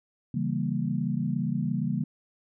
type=chord; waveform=sine; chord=C# diminished seventh; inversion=none; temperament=equal; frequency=138.59 / 164.81 / 196 / 233.1 Hz; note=C#3 / E3 / G3 / Bb3; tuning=0 / 0 / 0 / 0 cents; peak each=-31 dBFS; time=0.34-2.04 s; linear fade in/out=5 ms; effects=none